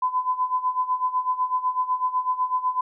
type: tone with tremolo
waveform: sine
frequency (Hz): 1011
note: B5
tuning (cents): +40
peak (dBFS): -18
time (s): 0.02-2.81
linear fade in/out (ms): 5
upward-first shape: sine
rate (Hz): 8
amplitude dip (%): 80
effects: none